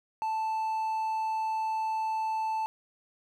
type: tone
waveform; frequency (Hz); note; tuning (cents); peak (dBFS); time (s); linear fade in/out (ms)
triangle; 880; A5; 0; -26; 0.22-2.66; 0
effects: none